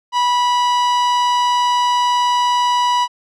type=tone; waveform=45% pulse; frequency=979 Hz; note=B5; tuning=15 cents flat; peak=-13 dBFS; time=0.12-3.08 s; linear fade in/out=50 ms; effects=low-pass 5000 Hz 12 dB/octave